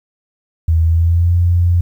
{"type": "tone with pitch glide", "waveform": "sine", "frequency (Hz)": [81.4, 87.24], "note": ["E2", "F2"], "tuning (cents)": [-21, -1], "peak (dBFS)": -9, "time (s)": [0.68, 1.81], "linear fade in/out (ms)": 5, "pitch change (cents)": 120, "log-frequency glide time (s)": [0.82, 1.35], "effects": ["8-bit"]}